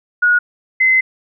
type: tone pair in turn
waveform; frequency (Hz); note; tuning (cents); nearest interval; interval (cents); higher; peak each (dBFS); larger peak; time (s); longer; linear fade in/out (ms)
sine; 1451 / 2052; F#6 / C7; -34 / -34; tritone; 600; second; -9; neither; 0.22-0.39 / 0.8-1.01; second; 10
effects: none